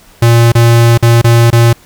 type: tone with dropouts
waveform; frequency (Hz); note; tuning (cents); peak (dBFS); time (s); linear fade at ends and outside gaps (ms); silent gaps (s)
square; 117.1; A#2; +8; -4; 0.22-1.73; 5; 0.52-0.551 / 0.977-1.025 / 1.216-1.243 / 1.504-1.527
effects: pink hiss -42 dBFS RMS until 1.85 s